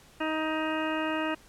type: harmonic tone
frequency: 313.7 Hz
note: D#4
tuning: 14 cents sharp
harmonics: 1 / 2 / 3 / 4 / 5 / 6 / 8 / 9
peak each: -31 / -34 / -36 / -37 / -38 / -39 / -40 / -41 dBFS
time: 0.2-1.35 s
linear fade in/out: 10 ms
effects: pink hiss -56 dBFS RMS until 1.48 s + low-pass 12000 Hz 12 dB/octave